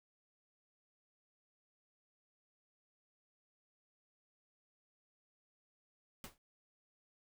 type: noise with exponential decay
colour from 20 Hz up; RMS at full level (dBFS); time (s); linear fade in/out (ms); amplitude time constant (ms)
pink; -44; 6.24-6.38; 1; 30
effects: none